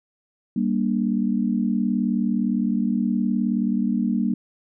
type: chord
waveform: sine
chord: G minor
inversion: none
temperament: just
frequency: 196 / 235.2 / 294 Hz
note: G3 / Bb3 / D4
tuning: 0 / +16 / +2 cents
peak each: -23 / -22 / -28 dBFS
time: 0.56-4.34 s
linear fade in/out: 5 ms
effects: none